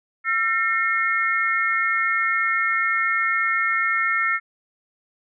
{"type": "tone cluster", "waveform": "sine", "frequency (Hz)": [1352, 1814, 2155], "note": ["E6", "A#6", "C#7"], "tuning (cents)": [43, -48, -49], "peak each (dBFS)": -23, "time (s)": [0.24, 4.4], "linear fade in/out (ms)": 50, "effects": []}